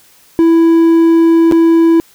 triangle tone with dropouts, 330.7 Hz, E4, 6 cents sharp, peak -3 dBFS, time 0.39-2 s, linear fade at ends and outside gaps 0 ms, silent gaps 1.513-1.522 s, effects white hiss -46 dBFS RMS until 2.14 s

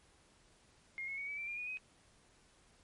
sine tone with pitch steps, 2133 / 2184 / 2236 / 2290 / 2345 / 2401 / 2459 / 2518 Hz, C7 / C#7 / C#7 / D7 / D7 / D7 / D#7 / D#7, +33 / -26 / +14 / -44 / -3 / +38 / -21 / +20 cents, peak -39 dBFS, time 0.98-1.772 s, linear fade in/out 0 ms, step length 99 ms, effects pink hiss -67 dBFS RMS until 2.83 s + MP3 48 kbps

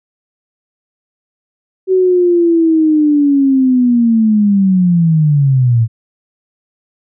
sine linear sweep, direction down, 379 to 110 Hz, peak -7 dBFS, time 1.87-5.88 s, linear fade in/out 50 ms, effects none

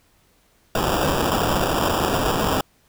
violet noise with sample-and-hold, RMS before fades -21 dBFS, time 0.75-2.61 s, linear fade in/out 2 ms, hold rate 2100 Hz, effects pink hiss -60 dBFS RMS until 2.88 s

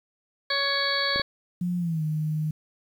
harmonic tone, 558 Hz, C#5, 11 cents sharp, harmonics 1 / 2 / 3 / 4 / 6 / 7 / 8, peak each -32 / -32 / -28 / -33 / -34 / -32 / -28 dBFS, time 0.5-1.22 s, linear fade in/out 5 ms
clicks, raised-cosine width 2 ms, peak -20 dBFS, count 2, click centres 1.16 / 1.197 s
sine tone with pitch glide, 177.4 to 154.44 Hz, F3 to D#3, +27 to -13 cents, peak -24 dBFS, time 1.61-2.51 s, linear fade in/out 5 ms, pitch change -240 cents, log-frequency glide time 1.78-2.03 s
effects 9-bit

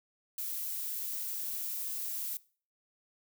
violet noise, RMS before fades -37 dBFS, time 0.38-2.37 s, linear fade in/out 2 ms, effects noise-tail reverb RT60 0.4 s tail -20 dB re dry

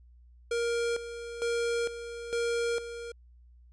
square tone with tremolo, 469.4 Hz, A#4, 12 cents sharp, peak -28 dBFS, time 0.51-3.12 s, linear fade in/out 5 ms, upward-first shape square, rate 1.1 Hz, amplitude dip 70%, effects added 60 Hz sine -53 dBFS peak until 3.72 s + resampled to 22050 Hz

